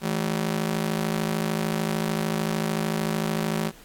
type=ring-modulated tone; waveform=sawtooth; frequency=189.8 Hz; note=F#3; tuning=44 cents sharp; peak=-17 dBFS; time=0.01-3.72 s; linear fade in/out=50 ms; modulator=26.7 Hz; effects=pink hiss -51 dBFS RMS until 3.84 s + AAC 64 kbps